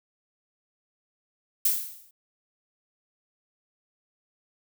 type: noise with exponential decay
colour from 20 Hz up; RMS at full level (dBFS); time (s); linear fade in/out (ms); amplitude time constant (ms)
violet; -20; 1.65-2.11; 5; 100
effects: none